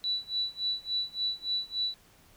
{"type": "tone with tremolo", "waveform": "sine", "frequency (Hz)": 3951, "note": "B7", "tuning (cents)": 0, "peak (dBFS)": -26, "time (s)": [0.04, 1.94], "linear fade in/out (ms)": 0, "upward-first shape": "sine", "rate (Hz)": 3.5, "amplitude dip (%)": 95, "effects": ["pink hiss -60 dBFS RMS until 2.36 s"]}